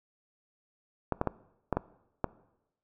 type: clicks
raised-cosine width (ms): 1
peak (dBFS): -13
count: 6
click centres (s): 1.123 / 1.214 / 1.273 / 1.727 / 1.77 / 2.243
effects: noise-tail reverb RT60 0.9 s tail -20 dB re dry